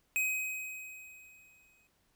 square tone with exponential decay, 2524 Hz, D#7, 24 cents sharp, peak -28 dBFS, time 0.16-1.87 s, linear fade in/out 0 ms, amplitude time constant 370 ms, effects pink hiss -73 dBFS RMS until 2.15 s

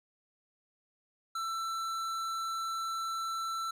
sine tone with tanh clipping, 1335 Hz, E6, 22 cents sharp, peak -35 dBFS, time 1.35-3.71 s, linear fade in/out 5 ms, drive 16 dB, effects none

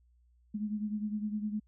sine beating tone pair, 209.5 / 219.3 Hz, G#3 / A3, +15 / -6 cents, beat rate 9.8 Hz, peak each -33 / -39 dBFS, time 0.54-1.6 s, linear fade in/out 10 ms, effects added 60 Hz sine -63 dBFS peak until 1.67 s

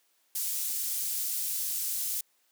pink high-pass noise, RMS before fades -32 dBFS, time 0.35-2.21 s, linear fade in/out 5 ms, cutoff 8600 Hz, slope 12 dB/octave, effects white hiss -70 dBFS RMS until 2.51 s + high-pass 300 Hz 12 dB/octave

